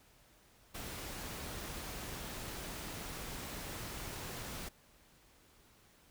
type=noise; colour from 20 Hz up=pink; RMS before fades=-44 dBFS; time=0.74-4.69 s; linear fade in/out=10 ms; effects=pink hiss -65 dBFS RMS until 6.1 s